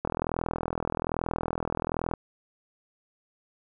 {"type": "click train", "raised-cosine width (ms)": 1, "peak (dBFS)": -14, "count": 87, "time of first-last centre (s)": [0.05, 2.137], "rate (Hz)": 41.2, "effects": []}